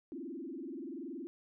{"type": "tone with frequency modulation", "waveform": "sine", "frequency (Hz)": 301.6, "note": "D4", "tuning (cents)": 46, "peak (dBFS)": -40, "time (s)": [0.12, 1.27], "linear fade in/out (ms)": 0, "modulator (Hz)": 21.1, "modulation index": 2.6, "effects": []}